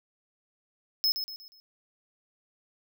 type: tone with echo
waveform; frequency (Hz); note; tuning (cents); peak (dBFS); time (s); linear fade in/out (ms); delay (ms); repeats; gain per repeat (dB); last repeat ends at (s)
square; 5180; E8; -31; -23; 1.04-1.12; 0; 120; 4; -8; 1.6
effects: none